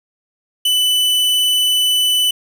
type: tone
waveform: 45% pulse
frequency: 2993 Hz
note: F#7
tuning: 19 cents sharp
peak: -12 dBFS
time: 0.65-2.31 s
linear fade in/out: 5 ms
effects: none